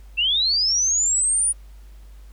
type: linear sweep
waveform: sine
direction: up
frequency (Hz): 2637 to 9680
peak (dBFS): -17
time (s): 0.17-1.53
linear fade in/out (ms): 20
effects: added 50 Hz sine -40 dBFS peak until 2.32 s + pink hiss -58 dBFS RMS until 2.32 s